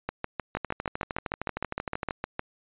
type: two click trains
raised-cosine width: 0.5 ms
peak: -14 / -15 dBFS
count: 16 / 21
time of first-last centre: 0.09-2.394 / 0.57-2.108 s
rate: 6.51 / 13 Hz
effects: resampled to 8000 Hz